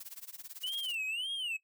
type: noise with tremolo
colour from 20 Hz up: blue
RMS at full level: -44 dBFS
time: 0-0.95 s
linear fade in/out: 5 ms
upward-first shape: sine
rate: 18 Hz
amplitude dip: 95%
type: tone with vibrato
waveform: triangle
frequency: 2871 Hz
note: F7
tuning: 47 cents sharp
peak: -32 dBFS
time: 0.63-1.57 s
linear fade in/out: 10 ms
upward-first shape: sine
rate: 1.8 Hz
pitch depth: 220 cents each way
effects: noise-tail reverb RT60 0.1 s tail -17 dB re dry